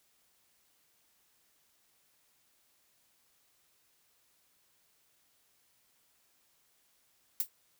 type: noise with exponential decay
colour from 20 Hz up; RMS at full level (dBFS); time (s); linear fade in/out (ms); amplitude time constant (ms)
violet; -26; 7.4-7.49; 2; 18
effects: white hiss -71 dBFS RMS until 7.79 s